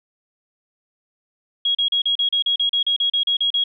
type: tone bursts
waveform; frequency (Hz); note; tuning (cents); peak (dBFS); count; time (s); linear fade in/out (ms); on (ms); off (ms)
sine; 3301; G#7; -11; -16; 15; 1.65-3.639; 5; 99; 36
effects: none